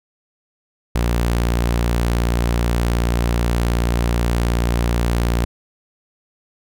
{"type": "tone", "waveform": "sawtooth", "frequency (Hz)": 58.7, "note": "A#1", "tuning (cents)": 13, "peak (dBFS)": -12, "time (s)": [0.95, 5.45], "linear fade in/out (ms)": 5, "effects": []}